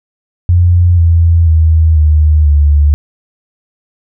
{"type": "tone with pitch steps", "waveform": "sine", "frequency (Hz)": [87.8, 83.88, 80.14, 76.57, 73.15], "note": ["F2", "E2", "E2", "D#2", "D2"], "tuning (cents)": [10, 31, -48, -27, -6], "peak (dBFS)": -4, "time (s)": [0.49, 2.94], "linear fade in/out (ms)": 0, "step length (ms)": 490, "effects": []}